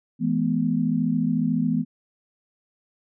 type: chord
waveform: sine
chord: E major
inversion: none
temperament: equal with one note detuned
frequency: 164.81 / 212.9 / 246.9 Hz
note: E3 / G#3 / B3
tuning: 0 / +43 / 0 cents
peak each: -25 / -25 / -23 dBFS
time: 0.19-1.85 s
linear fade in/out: 50 ms
effects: none